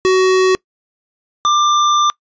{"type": "tone pair in turn", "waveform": "square", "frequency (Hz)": [374.2, 1188], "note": ["F#4", "D6"], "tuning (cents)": [20, 20], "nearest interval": "octave + minor sixth", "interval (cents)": 2000, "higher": "second", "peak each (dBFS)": [-10, -11], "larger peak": "first", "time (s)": [[0.05, 0.55], [1.45, 2.1]], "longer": "second", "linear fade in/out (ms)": 0, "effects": ["noise-tail reverb RT60 0.1 s tail -24 dB re dry", "resampled to 16000 Hz"]}